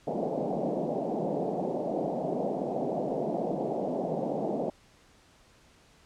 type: band-pass noise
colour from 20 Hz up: white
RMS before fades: -31 dBFS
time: 0.07-4.7 s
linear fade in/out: 5 ms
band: 150 to 740 Hz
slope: 48 dB/octave
effects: pink hiss -60 dBFS RMS until 6.05 s + low-pass 8000 Hz 12 dB/octave